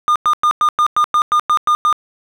triangle tone bursts, 1213 Hz, D#6, 44 cents flat, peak -8 dBFS, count 11, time 0.08-1.927 s, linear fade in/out 0 ms, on 77 ms, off 100 ms, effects none

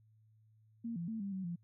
sine tone with pitch steps, 231.4 / 170.1 / 222.9 / 198.4 / 189.3 / 172.1 Hz, A#3 / F3 / A3 / G3 / F#3 / F3, -13 / -45 / +23 / +21 / +40 / -25 cents, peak -37 dBFS, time 0.84-1.56 s, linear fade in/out 10 ms, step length 120 ms, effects added 109 Hz sine -64 dBFS peak until 1.63 s

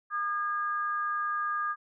sine tone pair together, 1215 / 1637.6 Hz, D#6 / G#6, -42 / -25 cents, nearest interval perfect fourth, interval 517 cents, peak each -29 / -34 dBFS, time 0.1-1.76 s, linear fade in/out 50 ms, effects none

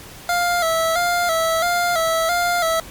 25% pulse tone with vibrato, 677 Hz, E5, 46 cents sharp, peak -13 dBFS, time 0.29-2.8 s, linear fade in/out 2 ms, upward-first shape square, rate 1.5 Hz, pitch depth 61 cents each way, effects pink hiss -39 dBFS RMS until 2.9 s + MP3 96 kbps

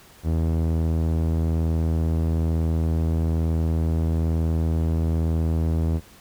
sawtooth tone with low-pass filter, 81.1 Hz, E2, 28 cents flat, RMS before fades -22 dBFS, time 0.23-6.01 s, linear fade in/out 50 ms, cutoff 510 Hz, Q 0.53, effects pink hiss -50 dBFS RMS until 6.2 s

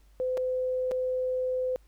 sine tone with dropouts, 510 Hz, C5, 44 cents flat, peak -26 dBFS, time 0.2-1.76 s, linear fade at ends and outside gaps 0 ms, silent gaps 0.372-0.376 / 0.912-0.917 s, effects added 50 Hz sine -55 dBFS peak until 1.87 s + pink hiss -68 dBFS RMS until 1.87 s

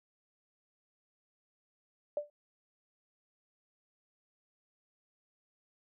sine tone with exponential decay, 589 Hz, D5, 5 cents sharp, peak -27 dBFS, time 2.17-2.3 s, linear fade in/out 2 ms, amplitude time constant 28 ms, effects none

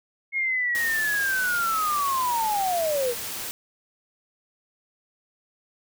sine linear sweep, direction down, 2169 to 459 Hz, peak -22 dBFS, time 0.32-3.15 s, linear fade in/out 50 ms
white noise, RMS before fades -33 dBFS, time 0.75-3.51 s, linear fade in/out 0 ms
effects none

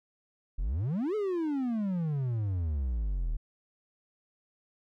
triangle exponential two-way sweep, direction up then down, 36.71 to 439.3 to 36.71 Hz, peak -26 dBFS, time 0.58-3.37 s, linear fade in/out 10 ms, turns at 1.15 s, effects none

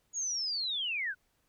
sine linear sweep, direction down, 6800 to 1436 Hz, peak -31 dBFS, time 0.13-1.15 s, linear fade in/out 50 ms, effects pink hiss -74 dBFS RMS until 1.48 s

